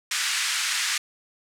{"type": "band-pass noise", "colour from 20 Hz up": "pink", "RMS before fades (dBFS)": -26, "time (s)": [0.11, 0.98], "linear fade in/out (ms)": 5, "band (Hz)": [1500, 9100], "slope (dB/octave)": 24, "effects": []}